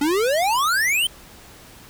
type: exponential sweep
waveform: square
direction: up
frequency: 277.2 to 3182 Hz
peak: -18 dBFS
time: 0.01-1.07 s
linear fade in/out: 5 ms
effects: pink hiss -45 dBFS RMS until 1.89 s